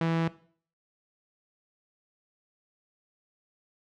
sawtooth tone, 164.81 Hz, E3, in tune, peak -21 dBFS, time 0.01-0.28 s, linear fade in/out 2 ms, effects noise-tail reverb RT60 0.5 s tail -18 dB re dry + low-pass 3000 Hz 12 dB/octave

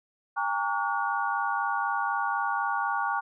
sine tone cluster, 806 / 910 / 1134 / 1442 Hz, G5 / A#5 / C#6 / F#6, +48 / -42 / +39 / -45 cents, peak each -31 dBFS, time 0.36-3.21 s, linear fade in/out 20 ms, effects none

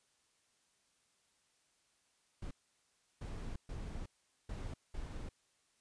brown noise bursts at uneven times, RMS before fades -43 dBFS, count 5, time 2.42-2.51 / 3.21-3.56 / 3.69-4.06 / 4.49-4.74 / 4.94-5.29 s, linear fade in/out 5 ms, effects white hiss -75 dBFS RMS until 5.8 s + resampled to 22050 Hz

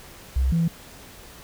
sine tone pair in turn, 65.1 / 166.52 Hz, C2 / E3, -8 / +18 cents, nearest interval octave + major third, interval 1626 cents, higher second, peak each -17 dBFS, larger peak neither, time 0.36-0.52 / 0.52-0.68 s, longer neither, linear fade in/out 5 ms, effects tanh soft clip ceiling -14 dBFS + pink hiss -45 dBFS RMS until 1.43 s

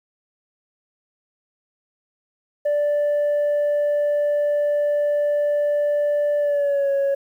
sine tone with pitch glide, 586 to 555 Hz, D5 to C#5, -4 to +2 cents, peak -15 dBFS, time 2.65-7.15 s, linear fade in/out 10 ms, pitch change -94 cents, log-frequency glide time 6.39-6.9 s, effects tanh soft clip ceiling -16 dBFS + 9-bit

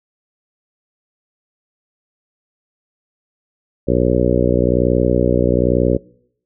harmonic tone, 61.1 Hz, B1, 18 cents flat, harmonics 1 / 2 / 3 / 4 / 5 / 6 / 7 / 8 / 9, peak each -21 / -21 / -21 / -21 / -21 / -21 / -21 / -21 / -21 dBFS, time 3.87-5.98 s, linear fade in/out 20 ms, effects noise-tail reverb RT60 0.7 s tail -24 dB re dry

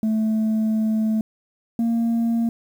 sine tone pair in turn, 218.7 / 231.1 Hz, A3 / A#3, -10 / -15 cents, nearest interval minor second, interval 95 cents, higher second, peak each -15 dBFS, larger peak neither, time 0.03-1.21 / 1.79-2.49 s, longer first, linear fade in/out 2 ms, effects tanh soft clip ceiling -17 dBFS + 8-bit

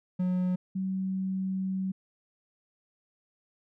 triangle / sine tone pair in turn, 182 / 189.57 Hz, F#3 / F#3, -28 / +42 cents, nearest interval minor second, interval 70 cents, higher second, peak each -23 / -28 dBFS, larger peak first, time 0.19-0.56 / 0.75-1.92 s, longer second, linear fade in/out 10 ms, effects none

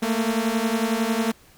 sawtooth beating tone pair, 220 / 231 Hz, A3 / A#3, 0 / -16 cents, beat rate 11 Hz, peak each -20 / -20 dBFS, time 0.02-1.32 s, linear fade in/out 10 ms, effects pink hiss -53 dBFS RMS until 1.57 s

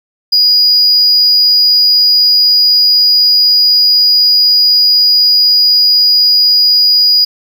triangle tone, 4902 Hz, D#8, 27 cents flat, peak -3 dBFS, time 0.32-7.25 s, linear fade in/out 10 ms, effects tanh soft clip ceiling 0 dBFS + 7-bit

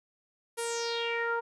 sawtooth tone with low-pass filter sweep, 466.2 Hz, A#4, in tune, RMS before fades -32 dBFS, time 0.57-1.41 s, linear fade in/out 20 ms, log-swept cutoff 11000 to 1100 Hz, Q 4.9, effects none

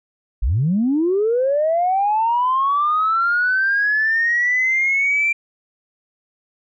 sine linear sweep, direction up, 42.12 to 2366 Hz, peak -14 dBFS, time 0.42-5.33 s, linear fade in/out 10 ms, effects tanh soft clip ceiling -10 dBFS

